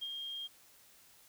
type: tone with ADSR envelope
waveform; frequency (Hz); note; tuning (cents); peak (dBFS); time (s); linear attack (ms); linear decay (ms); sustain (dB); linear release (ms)
sine; 3221; G7; +46; -36; 0.01-0.48; 17; 47; -3; 23
effects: white hiss -62 dBFS RMS until 1.28 s